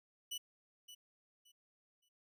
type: tone with echo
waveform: sawtooth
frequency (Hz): 2960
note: F#7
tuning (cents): 0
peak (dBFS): -37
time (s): 0.31-0.38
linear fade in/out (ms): 10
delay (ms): 570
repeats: 3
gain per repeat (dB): -12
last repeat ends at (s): 2.09
effects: none